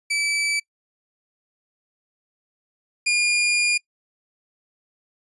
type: tone pair in turn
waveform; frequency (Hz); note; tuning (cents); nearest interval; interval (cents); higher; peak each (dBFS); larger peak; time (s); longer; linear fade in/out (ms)
sawtooth; 2308 / 2421; D7 / D#7; -31 / -48; minor second; 83; second; -17 / -14; second; 0.1-0.6 / 3.06-3.78; second; 10
effects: noise-tail reverb RT60 0.1 s tail -24 dB re dry + resampled to 24000 Hz

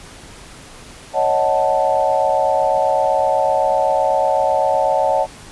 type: chord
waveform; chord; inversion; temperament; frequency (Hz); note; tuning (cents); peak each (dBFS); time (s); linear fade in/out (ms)
sine; D# half-diminished seventh; third; equal; 554.4 / 622.3 / 740 / 880; C#5 / D#5 / F#5 / A5; 0 / 0 / 0 / 0; -19; 1.13-5.27; 50
effects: pink hiss -39 dBFS RMS until 5.51 s + resampled to 24000 Hz

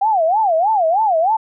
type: tone with vibrato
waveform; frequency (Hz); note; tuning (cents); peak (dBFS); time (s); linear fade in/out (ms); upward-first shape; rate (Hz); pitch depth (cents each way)
sine; 753; F#5; +30; -12; 0.01-1.37; 10; sine; 3.2; 290
effects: none

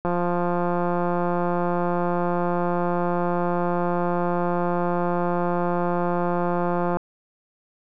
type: click train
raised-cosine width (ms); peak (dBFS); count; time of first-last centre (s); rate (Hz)
1; -11; 1212; 0.05-6.97; 175
effects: none

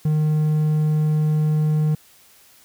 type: tone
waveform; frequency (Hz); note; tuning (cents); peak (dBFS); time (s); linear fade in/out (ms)
triangle; 153.4; D#3; -24; -14; 0.05-1.95; 5
effects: white hiss -52 dBFS RMS until 2.64 s

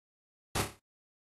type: noise with echo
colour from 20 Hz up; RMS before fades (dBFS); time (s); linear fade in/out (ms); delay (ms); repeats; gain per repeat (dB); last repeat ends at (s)
pink; -31; 0.55-0.62; 5; 29; 6; -6; 0.794
effects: AAC 32 kbps

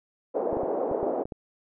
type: band-pass noise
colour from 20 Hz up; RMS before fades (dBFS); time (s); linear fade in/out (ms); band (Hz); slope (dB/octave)
pink; -28; 0.34-1.24; 20; 360 to 670; 24
type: clicks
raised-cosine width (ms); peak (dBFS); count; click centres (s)
2; -22; 7; 0.529 / 0.57 / 0.634 / 0.914 / 1.03 / 1.255 / 1.322
effects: none

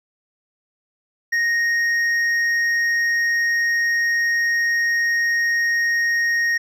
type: tone with hard clipping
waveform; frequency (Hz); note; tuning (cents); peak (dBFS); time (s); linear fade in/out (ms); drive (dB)
triangle; 1864.7; A#6; 0; -18; 1.32-6.58; 10; 8
effects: none

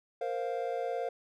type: chord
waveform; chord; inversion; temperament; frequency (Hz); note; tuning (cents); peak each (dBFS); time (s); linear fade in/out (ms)
triangle; Bb suspended second; none; just; 466.2 / 524.4 / 699.2; Bb4 / C5 / F5; 0 / +4 / +2; -34; 0.21-1.09; 5
effects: none

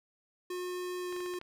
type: tone with pitch glide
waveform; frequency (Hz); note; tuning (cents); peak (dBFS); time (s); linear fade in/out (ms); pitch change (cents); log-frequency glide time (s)
square; 360.7 to 358.6; F#4 to F4; -44 to +46; -36; 0.5-1.39; 5; -10; 1.02-1.1
type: clicks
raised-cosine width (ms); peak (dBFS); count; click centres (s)
0.3; -32; 6; 1.126 / 1.164 / 1.205 / 1.261 / 1.338 / 1.414
effects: none

